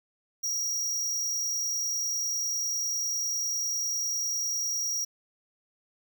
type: tone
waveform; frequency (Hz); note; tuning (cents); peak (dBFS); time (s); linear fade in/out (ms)
square; 5690; F8; +31; -28; 0.43-5.05; 10
effects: none